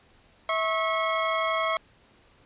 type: tone pair together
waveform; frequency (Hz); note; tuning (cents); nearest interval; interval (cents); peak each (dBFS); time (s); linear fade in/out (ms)
25% pulse; 649.5 / 1093; E5 / C#6; -26 / -25; major sixth; 901; -23; 0.49-1.77; 2
effects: pink hiss -59 dBFS RMS until 2.45 s + resampled to 8000 Hz